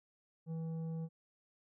sine tone with tanh clipping, 162.7 Hz, E3, 22 cents flat, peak -39 dBFS, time 0.46-1.09 s, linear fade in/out 50 ms, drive 8 dB, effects none

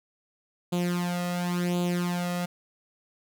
sawtooth tone with flanger, 176.4 Hz, F3, 18 cents sharp, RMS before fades -28 dBFS, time 0.72-2.46 s, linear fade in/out 10 ms, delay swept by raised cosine 0.27 to 1.57 ms, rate 0.93 Hz, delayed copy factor +0.75, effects none

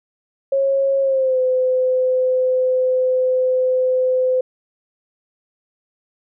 sine tone with pitch glide, 545 to 511.4 Hz, C#5 to C5, -29 to -40 cents, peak -14 dBFS, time 0.52-4.41 s, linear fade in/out 5 ms, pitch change -111 cents, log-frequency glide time 1.01-1.39 s, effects none

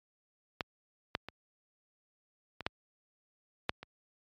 clicks, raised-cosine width 0.3 ms, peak -16 / -14 / -25 / -23 / -14 / -12 / -28 dBFS, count 7, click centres 0.608 / 1.151 / 1.286 / 2.607 / 2.665 / 3.694 / 3.83 s, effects high-pass 60 Hz 12 dB/octave + MP3 96 kbps

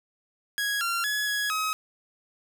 sawtooth tone with pitch steps, 1659 / 1377 / 1691 / 1672 / 1272 Hz, G#6 / F6 / G#6 / G#6 / D#6, -2 / -25 / +31 / +11 / +38 cents, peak -22 dBFS, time 0.58-1.73 s, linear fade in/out 0 ms, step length 230 ms, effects none

